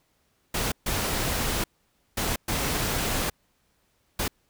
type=noise bursts at uneven times; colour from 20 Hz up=pink; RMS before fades=-27 dBFS; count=5; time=0.54-0.72 / 0.86-1.64 / 2.17-2.36 / 2.48-3.3 / 4.19-4.28 s; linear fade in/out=5 ms; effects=pink hiss -69 dBFS RMS until 4.49 s